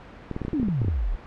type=clicks; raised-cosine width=3 ms; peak=-16 dBFS; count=12; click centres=0.313 / 0.364 / 0.417 / 0.45 / 0.482 / 0.532 / 0.599 / 0.63 / 0.685 / 0.817 / 0.847 / 0.883 s
type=exponential sweep; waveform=sine; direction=down; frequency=335.6 to 32.7 Hz; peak=-22 dBFS; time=0.53-1.16 s; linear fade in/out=10 ms
effects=pink hiss -44 dBFS RMS until 1.26 s + low-pass 2000 Hz 12 dB/octave